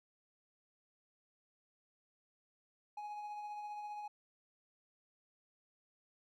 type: tone with tremolo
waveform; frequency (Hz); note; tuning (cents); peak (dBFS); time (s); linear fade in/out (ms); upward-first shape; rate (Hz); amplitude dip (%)
triangle; 835; G#5; +9; -39; 2.97-4.08; 5; triangle; 15; 35
effects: none